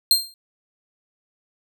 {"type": "tone with exponential decay", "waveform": "sawtooth", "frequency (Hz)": 4186, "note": "C8", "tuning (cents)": 0, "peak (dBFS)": -7, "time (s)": [0.11, 0.34], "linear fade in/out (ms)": 1, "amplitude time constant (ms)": 48, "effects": []}